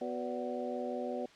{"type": "harmonic tone with a mistuned harmonic", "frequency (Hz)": 123.8, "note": "B2", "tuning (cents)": 5, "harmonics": [2, 3, 4, 5, 6], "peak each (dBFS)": [-40, -42, -40, -40, -43], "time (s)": [0.01, 1.26], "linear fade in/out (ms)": 5, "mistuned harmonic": 5, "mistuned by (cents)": -110, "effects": ["white hiss -58 dBFS RMS until 1.35 s", "low-pass 4000 Hz 12 dB/octave"]}